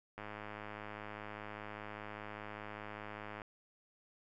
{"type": "click train", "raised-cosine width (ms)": 0.5, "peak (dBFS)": -30, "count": 341, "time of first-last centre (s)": [0.18, 3.418], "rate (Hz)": 105, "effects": []}